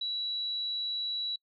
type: tone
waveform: sine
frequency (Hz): 3920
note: B7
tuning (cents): -14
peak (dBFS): -31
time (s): 0.01-1.36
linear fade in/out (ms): 5
effects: noise-tail reverb RT60 0.1 s tail -24 dB re dry